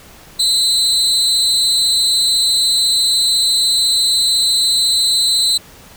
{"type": "tone with amplitude modulation", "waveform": "35% pulse", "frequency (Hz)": 4043, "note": "B7", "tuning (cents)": 40, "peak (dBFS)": -7, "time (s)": [0.39, 5.58], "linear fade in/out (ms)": 10, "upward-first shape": "sine", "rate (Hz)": 274, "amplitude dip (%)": 75, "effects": ["pink hiss -41 dBFS RMS until 5.96 s"]}